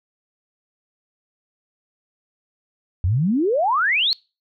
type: exponential sweep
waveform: sine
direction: up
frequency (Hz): 81.4 to 4435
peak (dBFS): -16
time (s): 3.04-4.13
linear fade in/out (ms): 0
effects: noise-tail reverb RT60 0.3 s tail -25 dB re dry